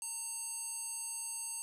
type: tone with band-pass filter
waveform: square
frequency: 914 Hz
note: A#5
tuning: 34 cents flat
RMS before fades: -41 dBFS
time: 0.02-1.62 s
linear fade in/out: 0 ms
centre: 8700 Hz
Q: 7.5
effects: none